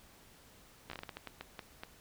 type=slowing click train; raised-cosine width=0.3 ms; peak=-26 dBFS; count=12; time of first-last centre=0.9-1.835 s; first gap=14 ms; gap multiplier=1.33; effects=pink hiss -60 dBFS RMS until 2 s